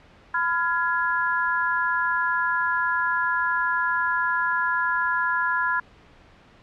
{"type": "chord", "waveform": "sine", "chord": "F diminished", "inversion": "second", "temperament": "just", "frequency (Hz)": [1005.8, 1396.9, 1676.3], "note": ["Cb6", "F6", "Ab6"], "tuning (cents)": [31, 0, 16], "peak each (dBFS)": -25, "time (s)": [0.34, 5.8], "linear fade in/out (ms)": 5, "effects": ["pink hiss -52 dBFS RMS until 6.62 s", "low-pass 3000 Hz 12 dB/octave"]}